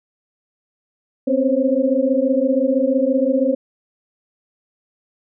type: tone cluster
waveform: sine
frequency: 255.6 / 270.9 / 518 / 544 Hz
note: C4 / C#4 / C5 / C#5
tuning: -40 / -40 / -17 / -33 cents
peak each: -20 dBFS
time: 1.27-3.55 s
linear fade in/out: 10 ms
effects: none